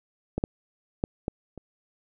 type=clicks; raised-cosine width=2 ms; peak=-14 / -11 / -11 / -14 / -27 dBFS; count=5; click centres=0.38 / 0.439 / 1.039 / 1.281 / 1.577 s; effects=none